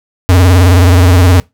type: tone with vibrato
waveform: square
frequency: 89.8 Hz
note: F2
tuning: 49 cents sharp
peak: -4 dBFS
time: 0.29-1.4 s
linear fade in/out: 0 ms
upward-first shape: sine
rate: 19 Hz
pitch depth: 100 cents each way
effects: noise-tail reverb RT60 0.2 s tail -23 dB re dry